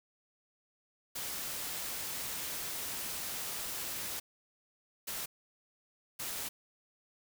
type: noise bursts at uneven times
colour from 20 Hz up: white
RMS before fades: -39 dBFS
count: 3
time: 1.15-4.2 / 5.07-5.26 / 6.19-6.49 s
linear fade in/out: 10 ms
effects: none